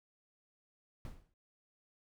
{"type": "noise with exponential decay", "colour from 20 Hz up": "brown", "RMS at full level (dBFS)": -41, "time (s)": [1.05, 1.34], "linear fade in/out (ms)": 1, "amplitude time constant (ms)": 63, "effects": []}